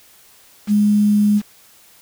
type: tone with quantisation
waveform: sine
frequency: 207.7 Hz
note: G#3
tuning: in tune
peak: -11 dBFS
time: 0.67-1.42 s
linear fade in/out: 50 ms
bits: 6
effects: white hiss -49 dBFS RMS until 2.01 s